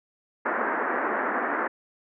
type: band-pass noise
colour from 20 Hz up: white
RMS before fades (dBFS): -27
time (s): 0.45-1.68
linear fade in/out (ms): 10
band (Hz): 230 to 1800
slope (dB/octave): 48
effects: none